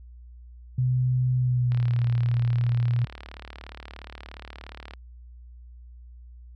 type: tone with pitch glide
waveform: sine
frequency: 126.7 to 119.87 Hz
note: B2 to A#2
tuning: +45 to +49 cents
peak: -20 dBFS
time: 0.78-3.05 s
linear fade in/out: 5 ms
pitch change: -96 cents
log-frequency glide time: 1.36-1.95 s
type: click train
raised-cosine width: 0.3 ms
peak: -24 dBFS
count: 120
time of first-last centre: 1.72-4.936 s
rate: 37 Hz
effects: added 60 Hz sine -43 dBFS peak until 6.55 s